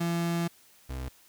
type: tone pair in turn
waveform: 35% pulse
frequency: 169.7 / 64.98 Hz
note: F3 / C2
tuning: -49 / -11 cents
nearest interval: octave + perfect fourth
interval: 1662 cents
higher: first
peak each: -25 / -32 dBFS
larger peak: first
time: 0-0.48 / 0.89-1.09 s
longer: first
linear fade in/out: 10 ms
effects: white hiss -59 dBFS RMS until 1.28 s